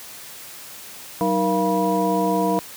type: tone cluster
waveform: sine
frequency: 189.2 / 311 / 472.5 / 688 / 972 Hz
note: F#3 / D#4 / A#4 / F5 / B5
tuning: +39 / -1 / +23 / -26 / -28 cents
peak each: -24 dBFS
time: 1.21-2.59 s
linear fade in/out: 0 ms
effects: white hiss -39 dBFS RMS until 2.76 s + high-pass 80 Hz 12 dB/octave